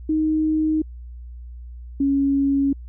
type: tone pair in turn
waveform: sine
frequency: 311.7 / 277.1 Hz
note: D#4 / C#4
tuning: +3 / -1 cents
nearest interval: major second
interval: 204 cents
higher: first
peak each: -17 / -16 dBFS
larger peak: second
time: 0.09-0.82 / 2-2.73 s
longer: neither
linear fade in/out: 5 ms
effects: added 60 Hz sine -34 dBFS peak until 2.88 s